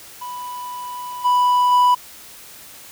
triangle tone with level steps, 988 Hz, B5, in tune, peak -26 / -11 / -9 dBFS, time 0.21-1.95 s, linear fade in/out 10 ms, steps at 1.24 / 1.71 s, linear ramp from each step 20 ms, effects white hiss -41 dBFS RMS until 2.91 s

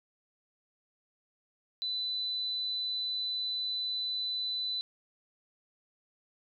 sine tone, 3998 Hz, B7, 20 cents sharp, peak -31 dBFS, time 1.82-4.81 s, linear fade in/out 0 ms, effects none

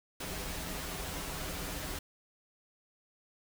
pink noise with comb filter, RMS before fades -39 dBFS, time 0.2-1.99 s, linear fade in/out 5 ms, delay 8.7 ms, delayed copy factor -0.65, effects none

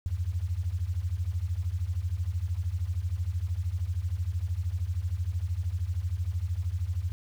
sine beating tone pair, 80.7 / 93.7 Hz, E2 / F#2, -36 / +22 cents, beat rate 13 Hz, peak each -31 / -30 dBFS, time 0.06-7.12 s, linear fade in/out 0 ms, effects 9-bit

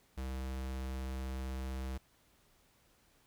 square tone, 65.41 Hz, C2, in tune, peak -38 dBFS, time 0.17-1.98 s, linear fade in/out 10 ms, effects pink hiss -69 dBFS RMS until 3.26 s

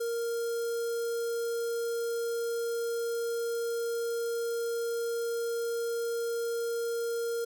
square tone with notch filter, 466.2 Hz, A#4, in tune, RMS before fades -32 dBFS, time 0-7.45 s, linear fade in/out 10 ms, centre 2400 Hz, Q 0.71, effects none

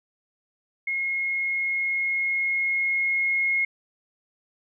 sine tone with level ramp, 2158 Hz, C#7, 47 cents flat, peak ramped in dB -24 to -20 dBFS, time 0.87-3.65 s, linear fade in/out 5 ms, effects none

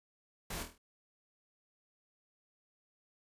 pink noise with echo, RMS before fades -41 dBFS, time 0.5-0.63 s, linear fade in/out 5 ms, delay 25 ms, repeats 6, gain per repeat -5 dB, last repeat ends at 0.78 s, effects resampled to 32000 Hz

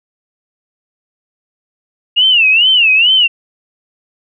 sine tone with vibrato, 2794 Hz, F7, in tune, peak -6 dBFS, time 2.16-3.28 s, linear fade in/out 20 ms, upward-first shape sine, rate 2.3 Hz, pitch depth 180 cents each way, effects none

